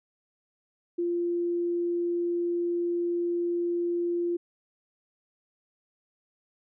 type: tone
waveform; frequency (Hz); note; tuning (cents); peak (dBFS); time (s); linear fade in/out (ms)
sine; 346.3; F4; -15; -25; 0.98-4.37; 10
effects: none